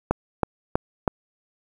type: click train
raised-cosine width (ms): 1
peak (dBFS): -5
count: 4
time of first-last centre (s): 0.11-1.078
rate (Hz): 3.1
effects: 7-bit